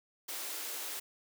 white high-pass noise, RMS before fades -40 dBFS, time 0.28-1 s, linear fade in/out 10 ms, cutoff 280 Hz, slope 48 dB/octave, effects none

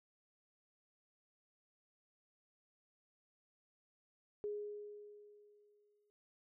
sine tone with exponential decay, 415.3 Hz, G#4, in tune, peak -37 dBFS, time 4.44-6.1 s, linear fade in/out 0 ms, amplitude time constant 360 ms, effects none

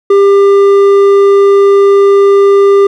sine tone with hard clipping, 398.1 Hz, G4, 27 cents sharp, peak -4 dBFS, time 0.1-2.87 s, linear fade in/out 5 ms, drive 6 dB, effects none

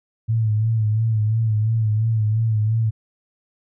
sine tone with vibrato, 110 Hz, A2, in tune, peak -16 dBFS, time 0.28-2.91 s, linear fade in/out 20 ms, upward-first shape sine, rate 2.9 Hz, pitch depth 58 cents each way, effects none

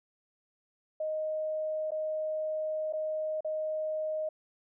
sine tone with dropouts, 622.3 Hz, D#5, in tune, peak -30 dBFS, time 1-4.29 s, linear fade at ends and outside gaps 5 ms, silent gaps 1.907-1.917 / 2.926-2.934 / 3.407-3.446 s, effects none

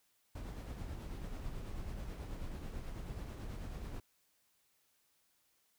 brown noise with tremolo, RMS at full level -42 dBFS, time 0.35-4 s, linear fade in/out 5 ms, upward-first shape sine, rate 9.2 Hz, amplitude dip 35%, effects white hiss -75 dBFS RMS until 5.78 s

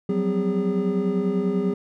triangle tone cluster, 180.1 / 190.2 / 254.8 / 407 Hz, F#3 / F#3 / C4 / G#4, -46 / +48 / -46 / -35 cents, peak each -26 / -22 / -27 / -23 dBFS, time 0.09-1.74 s, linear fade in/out 5 ms, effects none

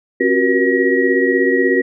sine tone cluster, 268.2 / 362.9 / 379.3 / 477.5 / 1906 Hz, C4 / F#4 / F#4 / A#4 / A#6, +43 / -34 / +43 / +42 / +38 cents, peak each -18 dBFS, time 0.2-1.82 s, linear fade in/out 10 ms, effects none

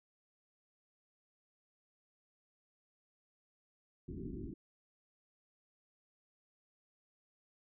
white low-pass noise, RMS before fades -44 dBFS, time 4.08-4.54 s, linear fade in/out 5 ms, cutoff 380 Hz, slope 96 dB/octave, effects none

